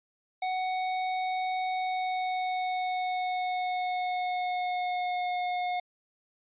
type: tone with pitch glide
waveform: square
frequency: 743 to 721 Hz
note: F#5 to F#5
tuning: +7 to -45 cents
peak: -29 dBFS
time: 0.42-5.8 s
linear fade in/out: 5 ms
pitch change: -52 cents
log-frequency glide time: 1.74-5.32 s
effects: resampled to 8000 Hz